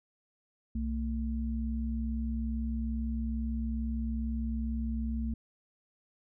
sine tone pair together, 63.3 / 225.6 Hz, B1 / A3, +43 / +44 cents, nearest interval octave + minor seventh, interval 2201 cents, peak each -32 / -34 dBFS, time 0.75-5.34 s, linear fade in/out 5 ms, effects none

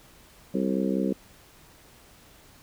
harmonic tone with a mistuned harmonic, 65.2 Hz, C2, 5 cents flat, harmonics 3 / 4 / 5 / 6 / 7 / 8, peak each -27 / -29 / -31 / -33 / -34 / -35 dBFS, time 0.54-1.13 s, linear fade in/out 5 ms, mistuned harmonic 8, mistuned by +46 cents, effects pink hiss -54 dBFS RMS until 2.62 s

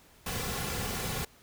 pink noise with comb filter, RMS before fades -34 dBFS, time 0.26-1.25 s, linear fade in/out 5 ms, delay 3.2 ms, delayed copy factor -0.6, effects pink hiss -59 dBFS RMS until 1.42 s

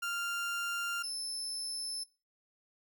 30% pulse tone pair in turn, 1394 / 5263 Hz, F6 / E8, -4 / -4 cents, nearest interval octave + major seventh, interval 2300 cents, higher second, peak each -31 / -32 dBFS, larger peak first, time 0.02-1.03 / 1.03-2.04 s, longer neither, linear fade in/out 10 ms, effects noise-tail reverb RT60 0.3 s tail -20 dB re dry

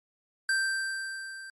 square tone with level ramp, 1568 Hz, G6, in tune, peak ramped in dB -24 to -42 dBFS, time 0.49-1.5 s, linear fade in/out 2 ms, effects MP3 48 kbps

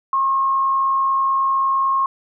sine tone with frequency modulation, 1079 Hz, C#6, 47 cents flat, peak -15 dBFS, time 0.13-2.06 s, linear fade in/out 2 ms, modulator 70.8 Hz, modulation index 0.28, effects none

